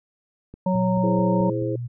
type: click train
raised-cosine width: 3 ms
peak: -26 dBFS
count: 6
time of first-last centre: 0.54-1.622 s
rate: 4.62 Hz
type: harmonic tone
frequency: 185 Hz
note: F#3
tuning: in tune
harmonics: 1 / 3 / 5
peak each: -20 / -25 / -27 dBFS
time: 0.66-1.5 s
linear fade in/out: 5 ms
type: tone with pitch glide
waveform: sine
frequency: 119.7 to 120.6 Hz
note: A#2 to B2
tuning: +46 to -41 cents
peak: -27 dBFS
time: 0.73-1.88 s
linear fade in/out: 20 ms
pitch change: +13 cents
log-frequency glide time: 1.23-1.3 s
type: chord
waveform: sine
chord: E augmented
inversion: none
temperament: equal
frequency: 329.6 / 415.3 / 523.3 Hz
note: E4 / G#4 / B#4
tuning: 0 / 0 / 0 cents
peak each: -27 / -29 / -29 dBFS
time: 1.03-1.76 s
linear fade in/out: 5 ms
effects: none